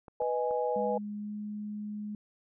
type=clicks; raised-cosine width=1 ms; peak=-33 dBFS; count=3; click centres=0.082 / 0.219 / 0.51 s
type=chord; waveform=sine; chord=G# minor; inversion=first; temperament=equal; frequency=493.9 / 622.3 / 830.6 Hz; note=B4 / D#5 / G#5; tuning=0 / 0 / 0 cents; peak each=-30 / -34 / -33 dBFS; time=0.2-0.98 s; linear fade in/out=5 ms
type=tone with pitch glide; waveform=sine; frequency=207.7 to 209.4 Hz; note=G#3 to G#3; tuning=0 to +15 cents; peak=-35 dBFS; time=0.76-2.15 s; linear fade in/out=2 ms; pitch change=+15 cents; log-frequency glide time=1.18-1.33 s
effects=none